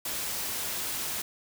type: noise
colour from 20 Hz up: white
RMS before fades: -33 dBFS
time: 0.05-1.22 s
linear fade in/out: 5 ms
effects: none